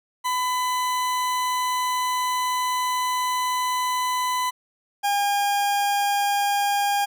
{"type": "tone pair in turn", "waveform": "40% pulse", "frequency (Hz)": [1003, 809.5], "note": ["B5", "G#5"], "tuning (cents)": [26, -45], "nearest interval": "major third", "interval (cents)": 371, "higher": "first", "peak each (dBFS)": [-21, -19], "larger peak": "second", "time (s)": [[0.24, 4.51], [5.03, 7.06]], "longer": "first", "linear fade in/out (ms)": 20, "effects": []}